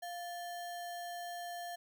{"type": "tone with sample-and-hold", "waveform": "sine", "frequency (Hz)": 698.5, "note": "F5", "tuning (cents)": 0, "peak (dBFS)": -40, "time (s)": [0.02, 1.76], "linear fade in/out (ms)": 10, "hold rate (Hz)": 2450, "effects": []}